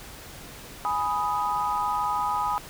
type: chord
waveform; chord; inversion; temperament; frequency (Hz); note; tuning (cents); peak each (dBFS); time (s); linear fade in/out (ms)
sine; G# minor; none; equal with one note detuned; 830.6 / 987.8 / 1249.6; G#5 / B5 / D#6; 0 / 0 / +7; -28; 0.85-2.58; 0
effects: pink hiss -43 dBFS RMS until 2.69 s

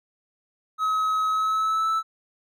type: tone with pitch glide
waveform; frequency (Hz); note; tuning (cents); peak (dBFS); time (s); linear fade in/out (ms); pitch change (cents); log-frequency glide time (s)
triangle; 1278 to 1315.4; D#6 to E6; +46 to -4; -19; 0.78-2.03; 50; +50; 1.29-1.9
effects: none

